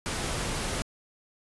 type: noise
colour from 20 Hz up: pink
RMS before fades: -31 dBFS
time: 0.06-0.82 s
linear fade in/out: 0 ms
effects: resampled to 24000 Hz